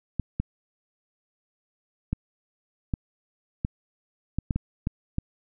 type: clicks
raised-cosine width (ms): 5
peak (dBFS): -13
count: 10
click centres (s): 0.197 / 0.4 / 2.13 / 2.938 / 3.649 / 4.386 / 4.508 / 4.56 / 4.871 / 5.184
effects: none